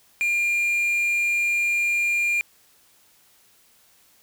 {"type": "tone with quantisation", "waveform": "triangle", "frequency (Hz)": 2400, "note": "D7", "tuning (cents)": 37, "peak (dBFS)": -18, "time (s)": [0.21, 2.41], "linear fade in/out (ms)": 0, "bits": 7, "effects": ["white hiss -58 dBFS RMS until 4.22 s"]}